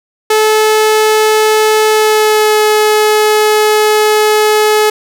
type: tone with pitch glide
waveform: sawtooth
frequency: 432.3 to 426.8 Hz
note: A4 to G#4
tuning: -31 to +47 cents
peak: -3 dBFS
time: 0.3-4.9 s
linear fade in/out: 5 ms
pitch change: -22 cents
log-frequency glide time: 1.9-2.61 s
effects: none